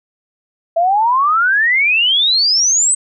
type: exponential sweep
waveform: sine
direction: up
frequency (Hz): 654 to 8320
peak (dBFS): -10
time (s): 0.76-2.95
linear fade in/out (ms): 10
effects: none